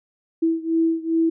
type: beating tone pair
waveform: sine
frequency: 326.6 / 329.1 Hz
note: E4 / E4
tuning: -16 / -3 cents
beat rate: 2.5 Hz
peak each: -20 / -22 dBFS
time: 0.42-1.3 s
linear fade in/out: 10 ms
effects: none